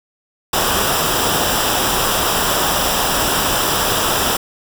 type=noise with comb filter; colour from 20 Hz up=pink; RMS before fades=-17 dBFS; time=0.53-4.37 s; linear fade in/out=5 ms; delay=0.46 ms; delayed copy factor=-0.65; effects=none